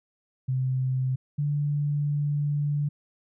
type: tone pair in turn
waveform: sine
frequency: 130 / 145.92 Hz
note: C3 / D3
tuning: -11 / -11 cents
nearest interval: major second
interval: 200 cents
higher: second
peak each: -23 dBFS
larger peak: neither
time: 0.48-1.16 / 1.38-2.89 s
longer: second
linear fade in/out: 10 ms
effects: none